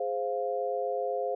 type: chord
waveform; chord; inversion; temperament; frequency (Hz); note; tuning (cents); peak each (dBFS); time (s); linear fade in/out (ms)
sine; F minor; first; equal; 415.3 / 523.3 / 698.5; Ab4 / C5 / F5; 0 / 0 / 0; -34 / -31 / -33; 0-1.35; 5
effects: none